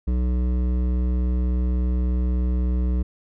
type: tone with hard clipping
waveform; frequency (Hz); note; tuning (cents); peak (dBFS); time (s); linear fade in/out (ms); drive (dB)
sine; 61.74; B1; 0; -21; 0.07-3.03; 10; 12
effects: none